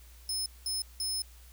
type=tone bursts at uneven times; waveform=25% pulse; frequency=5200 Hz; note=E8; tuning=24 cents flat; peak=-26 dBFS; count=3; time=0.29-0.46 / 0.66-0.82 / 1-1.22 s; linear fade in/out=2 ms; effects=added 60 Hz sine -51 dBFS peak until 1.52 s + white hiss -59 dBFS RMS until 1.52 s